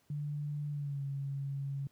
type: tone with pitch glide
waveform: sine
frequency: 146.9 to 138.66 Hz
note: D3 to C#3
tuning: +1 to +1 cents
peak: -34 dBFS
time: 0.1-1.87 s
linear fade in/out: 2 ms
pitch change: -100 cents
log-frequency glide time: 0.7-1.03 s
effects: pink hiss -71 dBFS RMS until 1.91 s + high-pass 80 Hz 12 dB/octave